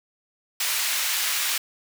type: high-pass noise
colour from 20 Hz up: pink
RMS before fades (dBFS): -25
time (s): 0.6-1.58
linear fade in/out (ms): 5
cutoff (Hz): 1900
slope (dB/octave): 12
effects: none